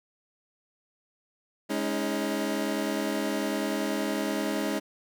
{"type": "chord", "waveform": "25% pulse", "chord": "Ab suspended fourth", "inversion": "none", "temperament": "equal with one note detuned", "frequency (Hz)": [207.7, 277.2, 316.9], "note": ["Ab3", "Db4", "Eb4"], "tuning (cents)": [0, 0, 32], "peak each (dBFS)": -28, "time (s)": [1.69, 4.8], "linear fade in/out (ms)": 20, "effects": []}